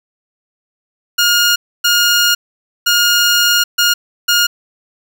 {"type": "tone bursts at uneven times", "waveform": "15% pulse", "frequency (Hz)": 1423, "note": "F6", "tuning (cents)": 32, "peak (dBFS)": -3, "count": 5, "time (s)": [[1.18, 1.56], [1.84, 2.35], [2.86, 3.64], [3.78, 3.94], [4.28, 4.47]], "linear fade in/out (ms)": 10, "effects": []}